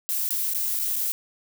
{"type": "noise with dropouts", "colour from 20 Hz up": "violet", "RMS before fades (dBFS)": -26, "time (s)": [0.09, 1.12], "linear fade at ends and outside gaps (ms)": 0, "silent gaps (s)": [[0.29, 0.307], [0.536, 0.547], [0.791, 0.796], [0.959, 0.964]], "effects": []}